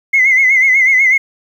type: tone with vibrato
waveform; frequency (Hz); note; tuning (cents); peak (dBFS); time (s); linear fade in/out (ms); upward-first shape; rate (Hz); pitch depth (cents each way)
sine; 2093; C7; 0; -6; 0.13-1.18; 10; sine; 8.1; 78
effects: tanh soft clip ceiling -2 dBFS + 7-bit